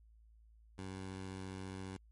15% pulse tone, 94.8 Hz, F#2, 43 cents sharp, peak -37 dBFS, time 0.78-1.97 s, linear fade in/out 5 ms, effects added 55 Hz sine -60 dBFS peak until 2.11 s + MP3 48 kbps

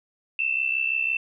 sine tone pair together, 2633 / 2699 Hz, E7 / E7, -3 / +40 cents, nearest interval unison, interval 43 cents, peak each -25 dBFS, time 0.39-1.17 s, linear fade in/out 2 ms, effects none

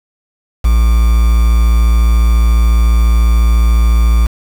triangle tone with quantisation, 57.1 Hz, A#1, 35 cents flat, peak -4 dBFS, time 0.64-4.27 s, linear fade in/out 10 ms, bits 4, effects none

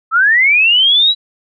sine linear sweep, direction up, 1273 to 3951 Hz, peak -7 dBFS, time 0.11-1.15 s, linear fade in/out 50 ms, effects none

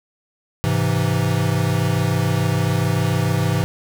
square chord, Ab augmented, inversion none, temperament equal, 103.83 / 130.81 / 164.81 Hz, Ab2 / C3 / E3, 0 / 0 / 0 cents, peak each -22 dBFS, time 0.64-3.64 s, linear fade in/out 0 ms, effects none

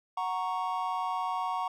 triangle chord, F# major, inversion none, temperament equal, 740 / 932.3 / 1108.7 Hz, F#5 / A#5 / C#6, 0 / 0 / 0 cents, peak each -32 dBFS, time 0.17-1.68 s, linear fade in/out 5 ms, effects none

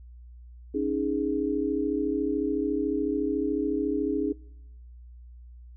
sine chord, C# suspended second, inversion none, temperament equal, 277.2 / 311.1 / 415.3 Hz, C#4 / D#4 / G#4, 0 / 0 / 0 cents, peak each -29 dBFS, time 0.74-4.33 s, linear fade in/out 10 ms, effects noise-tail reverb RT60 1.0 s tail -26 dB re dry + added 60 Hz sine -44 dBFS peak until 5.76 s

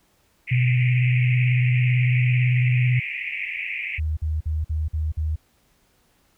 white band-pass noise, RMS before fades -30 dBFS, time 0.47-4 s, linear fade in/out 20 ms, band 2000 to 2600 Hz, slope 96 dB/octave
sine tone with vibrato, 124.4 Hz, B2, 13 cents sharp, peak -16 dBFS, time 0.51-3 s, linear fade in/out 10 ms, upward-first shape triangle, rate 18 Hz, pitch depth 39 cents each way
sine tone bursts, 77.78 Hz, D#2, in tune, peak -21 dBFS, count 6, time 3.98-5.36 s, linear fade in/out 10 ms, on 190 ms, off 48 ms
effects pink hiss -63 dBFS RMS until 6.37 s

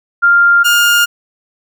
sine / 30% pulse tone pair in turn, 1396.9 / 1413.1 Hz, F6 / F6, 0 / +20 cents, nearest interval unison, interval 20 cents, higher second, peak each -5 dBFS, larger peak neither, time 0.22-0.64 / 0.64-1.06 s, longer neither, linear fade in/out 20 ms, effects none

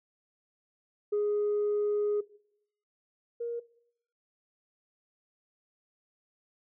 sine tone pair in turn, 415.3 / 470.8 Hz, G#4 / A#4, 0 / +17 cents, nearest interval major second, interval 217 cents, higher second, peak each -24 / -31 dBFS, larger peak first, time 1.12-2.21 / 3.4-3.6 s, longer first, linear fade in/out 10 ms, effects noise-tail reverb RT60 0.7 s tail -20 dB re dry + tanh soft clip ceiling -23 dBFS

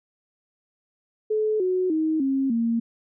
sine tone with pitch steps, 430.7 / 368.5 / 315.3 / 269.8 / 230.8 Hz, A4 / F#4 / D#4 / C#4 / A#3, -37 / -7 / +23 / -47 / -17 cents, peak -20 dBFS, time 1.3-2.8 s, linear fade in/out 10 ms, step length 300 ms, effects none

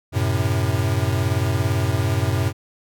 square chord, F# diminished, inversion none, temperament equal, 92.5 / 110 / 130.81 Hz, F#2 / A2 / C3, 0 / 0 / 0 cents, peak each -23 / -23 / -25 dBFS, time 0.12-2.53 s, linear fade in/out 50 ms, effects none

